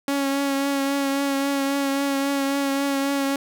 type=tone with vibrato; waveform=sawtooth; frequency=277.2 Hz; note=C#4; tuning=in tune; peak=-17 dBFS; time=0.08-3.36 s; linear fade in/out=2 ms; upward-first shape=triangle; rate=3.7 Hz; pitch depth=26 cents each way; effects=none